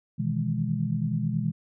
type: chord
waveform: sine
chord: E major seventh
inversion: second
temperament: equal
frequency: 123.47 / 155.56 / 164.81 / 207.7 Hz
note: B2 / D#3 / E3 / G#3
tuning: 0 / 0 / 0 / 0 cents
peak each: -30 dBFS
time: 0.18-1.52 s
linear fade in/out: 20 ms
effects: none